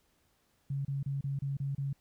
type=tone bursts; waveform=sine; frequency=138.59 Hz; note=C#3; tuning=in tune; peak=-31 dBFS; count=7; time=0.7-1.93 s; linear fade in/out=5 ms; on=150 ms; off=30 ms; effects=pink hiss -72 dBFS RMS until 2 s